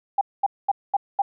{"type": "tone bursts", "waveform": "sine", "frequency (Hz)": 799, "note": "G5", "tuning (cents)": 33, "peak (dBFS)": -16, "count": 5, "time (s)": [0.18, 1.22], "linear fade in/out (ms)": 5, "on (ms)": 32, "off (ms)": 220, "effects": []}